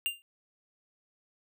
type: tone with exponential decay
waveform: square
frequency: 2794 Hz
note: F7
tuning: in tune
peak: -25 dBFS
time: 0.06-0.22 s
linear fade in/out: 0 ms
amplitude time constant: 34 ms
effects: none